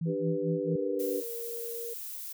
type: tone with tremolo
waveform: sine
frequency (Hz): 164.81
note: E3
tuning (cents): 0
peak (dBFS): -27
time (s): 0.01-0.76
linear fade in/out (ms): 5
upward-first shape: sine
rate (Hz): 4.5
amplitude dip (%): 100
type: chord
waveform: sine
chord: G major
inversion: second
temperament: equal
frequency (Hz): 293.7 / 392 / 493.9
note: D4 / G4 / B4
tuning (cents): 0 / 0 / 0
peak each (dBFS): -35 / -33 / -32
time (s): 0.05-1.23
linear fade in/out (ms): 50
type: tone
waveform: sine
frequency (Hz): 466.2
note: A#4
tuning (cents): 0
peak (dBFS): -37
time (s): 0.66-1.94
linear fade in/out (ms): 10
type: noise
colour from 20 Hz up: violet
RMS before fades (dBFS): -40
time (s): 0.99-2.33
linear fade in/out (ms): 10
effects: none